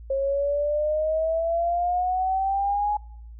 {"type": "exponential sweep", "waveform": "sine", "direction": "up", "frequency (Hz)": [538, 840], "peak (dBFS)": -21, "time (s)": [0.1, 2.97], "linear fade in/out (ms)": 5, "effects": ["noise-tail reverb RT60 0.7 s tail -24 dB re dry", "added 57 Hz sine -39 dBFS peak until 3.39 s"]}